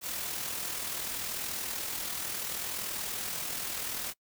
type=noise with amplitude modulation; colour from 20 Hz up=white; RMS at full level=-34 dBFS; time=0.01-4.14 s; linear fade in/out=50 ms; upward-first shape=sine; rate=40.7 Hz; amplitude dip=40%; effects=noise-tail reverb RT60 0.1 s tail -24 dB re dry